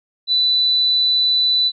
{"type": "tone", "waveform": "sine", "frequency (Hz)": 3983, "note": "B7", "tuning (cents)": 14, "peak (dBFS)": -13, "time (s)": [0.27, 1.72], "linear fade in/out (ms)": 50, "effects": []}